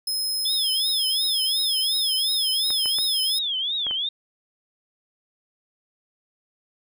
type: tone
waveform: sawtooth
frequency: 5130 Hz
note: E8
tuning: 48 cents flat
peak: -21 dBFS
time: 0.07-3.39 s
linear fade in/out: 5 ms
type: tone with vibrato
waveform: sine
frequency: 3396 Hz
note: G#7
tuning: 38 cents sharp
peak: -23 dBFS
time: 0.45-4.09 s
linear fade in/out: 5 ms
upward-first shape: triangle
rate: 2.8 Hz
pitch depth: 220 cents each way
type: clicks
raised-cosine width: 0.5 ms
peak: -21 dBFS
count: 5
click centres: 2.705 / 2.858 / 2.986 / 3.867 / 3.91 s
effects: none